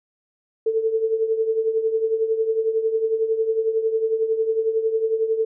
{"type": "tone with tremolo", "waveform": "sine", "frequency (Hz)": 444.9, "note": "A4", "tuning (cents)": 19, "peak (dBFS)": -15, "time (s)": [0.66, 5.45], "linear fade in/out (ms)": 5, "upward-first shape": "triangle", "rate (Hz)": 11, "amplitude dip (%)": 75, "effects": []}